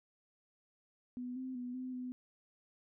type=tone with pitch steps; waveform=sine; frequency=248 / 259 / 246.8 / 255.8 / 251.3 Hz; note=B3 / C4 / B3 / C4 / B3; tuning=+7 / -17 / -1 / -39 / +30 cents; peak=-39 dBFS; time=1.17-2.12 s; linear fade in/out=0 ms; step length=190 ms; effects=none